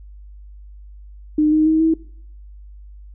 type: tone with pitch steps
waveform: sine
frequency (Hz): 304.1 / 310.1 / 316.3 / 322.6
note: D#4 / D#4 / D#4 / E4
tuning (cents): -40 / -6 / +29 / -37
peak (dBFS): -12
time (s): 1.38-1.94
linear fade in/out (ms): 5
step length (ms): 140
effects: noise-tail reverb RT60 0.6 s tail -21 dB re dry + added 50 Hz sine -37 dBFS peak until 3.14 s